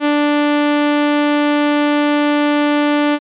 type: tone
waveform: sawtooth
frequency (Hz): 293.7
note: D4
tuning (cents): 0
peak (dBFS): -8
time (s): 0-3.19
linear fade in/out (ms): 50
effects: resampled to 8000 Hz